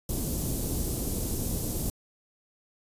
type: band-stop noise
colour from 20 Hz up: pink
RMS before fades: -30 dBFS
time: 0.09-1.9 s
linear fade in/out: 2 ms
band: 370 to 8400 Hz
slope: 12 dB/octave
effects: resampled to 32000 Hz